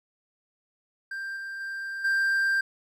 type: tone with level steps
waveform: triangle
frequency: 1582 Hz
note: G6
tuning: 15 cents sharp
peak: -30 / -32 / -30 / -20 dBFS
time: 1.11-2.61 s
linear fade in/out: 5 ms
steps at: 1.36 / 1.6 / 2.04 s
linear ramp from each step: 10 ms
effects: none